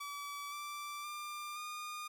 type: tone with pitch steps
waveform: sawtooth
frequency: 1148 / 1170.8 / 1194 / 1217.7 Hz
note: D6 / D6 / D6 / D#6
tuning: -40 / -6 / +28 / -38 cents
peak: -38 dBFS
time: 0-2.08 s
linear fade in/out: 10 ms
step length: 520 ms
effects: none